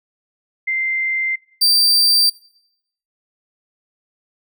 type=tone pair in turn; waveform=sine / 40% pulse; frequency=2086 / 4683 Hz; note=C7 / D8; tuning=-6 / -6 cents; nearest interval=octave + major second; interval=1400 cents; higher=second; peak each=-17 / -10 dBFS; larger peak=second; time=0.67-1.36 / 1.61-2.3 s; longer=neither; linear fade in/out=10 ms; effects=noise-tail reverb RT60 0.8 s tail -24 dB re dry